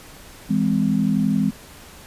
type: chord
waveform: sine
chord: E augmented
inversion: none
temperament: just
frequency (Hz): 164.81 / 206 / 257.5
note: E3 / G#3 / B#3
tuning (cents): 0 / -14 / -28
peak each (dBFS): -23 / -19 / -22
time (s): 0.49-1.51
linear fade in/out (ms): 20
effects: pink hiss -43 dBFS RMS until 2.06 s + resampled to 32000 Hz